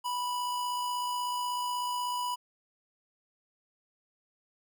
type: tone with amplitude modulation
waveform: square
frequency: 984 Hz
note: B5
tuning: 7 cents flat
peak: -30 dBFS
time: 0.04-2.36 s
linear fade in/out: 20 ms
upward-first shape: sine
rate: 56.3 Hz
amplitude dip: 25%
effects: none